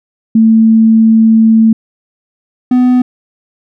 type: tone pair in turn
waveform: sine / triangle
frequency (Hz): 223 / 250.3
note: A3 / B3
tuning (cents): +23 / +23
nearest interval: major second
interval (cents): 200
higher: second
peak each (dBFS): -3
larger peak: neither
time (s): 0.35-1.73 / 2.71-3.02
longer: first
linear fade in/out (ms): 5
effects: none